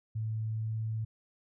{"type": "tone with pitch glide", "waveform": "sine", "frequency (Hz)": [110, 110.64], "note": ["A2", "A2"], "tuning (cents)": [0, 10], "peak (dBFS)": -31, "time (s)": [0.15, 1.05], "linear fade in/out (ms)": 10, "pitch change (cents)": 10, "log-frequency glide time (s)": [0.47, 0.79], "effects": []}